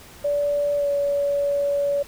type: tone with pitch glide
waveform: sine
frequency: 578 to 568.7 Hz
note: D5 to C#5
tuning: -28 to +44 cents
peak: -19 dBFS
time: 0.24-2.03 s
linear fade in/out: 10 ms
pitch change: -28 cents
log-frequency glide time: 0.76-0.88 s
effects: pink hiss -45 dBFS RMS until 2.07 s